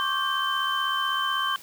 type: tone cluster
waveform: sine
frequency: 1077 / 1153 / 1576 / 3090 Hz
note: C6 / D6 / G6 / G7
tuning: +50 / -32 / +9 / -26 cents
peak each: -29 dBFS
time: 0-1.56 s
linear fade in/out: 0 ms
effects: white hiss -47 dBFS RMS until 1.62 s